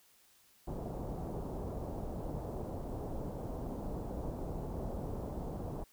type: low-pass noise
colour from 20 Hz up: pink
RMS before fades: -40 dBFS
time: 0.67-5.84 s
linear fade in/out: 5 ms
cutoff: 800 Hz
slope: 24 dB/octave
effects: white hiss -66 dBFS RMS until 5.92 s